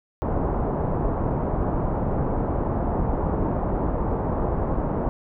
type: low-pass noise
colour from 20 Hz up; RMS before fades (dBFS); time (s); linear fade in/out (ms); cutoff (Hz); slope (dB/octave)
pink; -24; 0.22-5.09; 0; 970; 24
effects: none